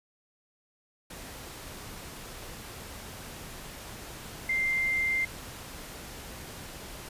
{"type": "tone in noise", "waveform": "sine", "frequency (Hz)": 2093, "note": "C7", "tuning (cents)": 0, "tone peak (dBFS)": -25, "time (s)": [4.49, 5.25], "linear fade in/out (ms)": 5, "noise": "pink", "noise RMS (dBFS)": -43, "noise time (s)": [1.1, 7.09], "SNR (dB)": 15, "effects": ["resampled to 32000 Hz"]}